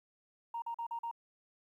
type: tone bursts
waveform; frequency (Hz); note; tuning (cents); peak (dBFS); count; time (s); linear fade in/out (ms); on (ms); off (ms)
sine; 931; A#5; -2; -35; 5; 0.54-1.113; 5; 81; 42
effects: tanh soft clip ceiling -31 dBFS + 12-bit